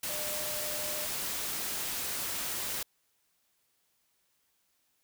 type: tone in noise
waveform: sine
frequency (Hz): 602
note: D5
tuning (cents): +43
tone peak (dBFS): -41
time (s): 0.09-1.06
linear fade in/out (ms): 5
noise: white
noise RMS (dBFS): -35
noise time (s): 0.03-2.83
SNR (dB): -9
effects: white hiss -74 dBFS RMS until 5.03 s